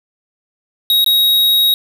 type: tone with dropouts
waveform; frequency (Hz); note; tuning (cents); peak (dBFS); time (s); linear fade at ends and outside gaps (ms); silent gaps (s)
square; 3794; A#7; +30; -10; 0.9-1.74; 1; 1.044-1.062
effects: none